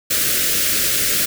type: band-stop noise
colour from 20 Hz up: white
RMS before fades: -18 dBFS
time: 0.1-1.26 s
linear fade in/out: 10 ms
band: 610 to 1300 Hz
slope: 48 dB/octave
effects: none